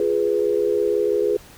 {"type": "chord", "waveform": "sine", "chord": "F diminished", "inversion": "none", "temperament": "equal", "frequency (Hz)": [349.2, 415.3, 493.9], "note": ["F4", "Ab4", "Cb5"], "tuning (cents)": [0, 0, 0], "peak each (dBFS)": [-25, -19, -23], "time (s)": [0, 1.37], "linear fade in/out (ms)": 2, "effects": ["pink hiss -46 dBFS RMS until 1.57 s"]}